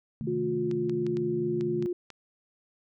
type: chord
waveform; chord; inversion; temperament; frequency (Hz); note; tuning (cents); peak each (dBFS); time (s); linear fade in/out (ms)
sine; A diminished; first; equal; 130.81 / 155.56 / 220; C3 / Eb3 / A3; 0 / 0 / 0; -38 / -35 / -34; 0.21-1.86; 0
type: tone with pitch glide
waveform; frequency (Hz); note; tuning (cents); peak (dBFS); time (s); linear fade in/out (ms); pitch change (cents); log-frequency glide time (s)
sine; 359.5 to 354.6; F#4 to F4; -50 to +26; -27; 0.27-1.93; 5; -24; 0.48-0.71
type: clicks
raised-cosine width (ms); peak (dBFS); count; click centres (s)
0.2; -27; 7; 0.713 / 0.896 / 1.066 / 1.17 / 1.61 / 1.825 / 2.103
effects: none